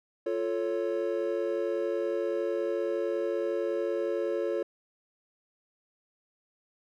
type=chord; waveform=triangle; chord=F augmented; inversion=none; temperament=equal; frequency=349.2 / 440 / 554.4 Hz; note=F4 / A4 / C#5; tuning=0 / 0 / 0 cents; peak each=-30 dBFS; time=0.26-4.63 s; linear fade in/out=5 ms; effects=none